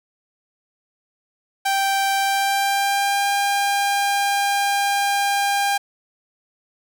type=tone with pitch glide; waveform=sawtooth; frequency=784 to 801.9 Hz; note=G5 to G5; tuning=0 to +39 cents; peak=-14 dBFS; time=1.65-5.78 s; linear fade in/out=10 ms; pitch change=+39 cents; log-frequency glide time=2.16-3.28 s; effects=none